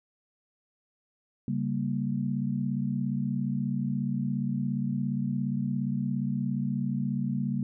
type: chord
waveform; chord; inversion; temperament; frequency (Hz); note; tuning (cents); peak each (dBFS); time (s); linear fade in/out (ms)
sine; G diminished; second; equal; 138.59 / 196 / 233.1; Db3 / G3 / Bb3; 0 / 0 / 0; -31; 1.48-7.63; 2
effects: none